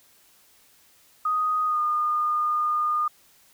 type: tone with pitch glide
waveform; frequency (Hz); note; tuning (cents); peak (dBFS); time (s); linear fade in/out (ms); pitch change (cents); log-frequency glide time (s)
sine; 1246 to 1218.9; D#6 to D#6; +2 to -36; -21; 1.25-3.08; 5; -38; 1.66-1.8
effects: white hiss -58 dBFS RMS until 3.53 s